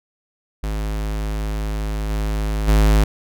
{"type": "tone with level steps", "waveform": "square", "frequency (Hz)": 52.6, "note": "G#1", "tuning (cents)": 23, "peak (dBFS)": [-22, -20, -12], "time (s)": [0.63, 3.04], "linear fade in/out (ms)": 5, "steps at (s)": [2.09, 2.67], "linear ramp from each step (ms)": 20, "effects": []}